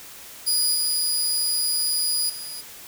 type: tone with level steps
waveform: 20% pulse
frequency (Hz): 4909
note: D#8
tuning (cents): -24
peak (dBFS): -13 / -15 / -27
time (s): 0.46-2.62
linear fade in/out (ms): 20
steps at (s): 0.74 / 2.29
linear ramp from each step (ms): 10
effects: white hiss -42 dBFS RMS until 2.87 s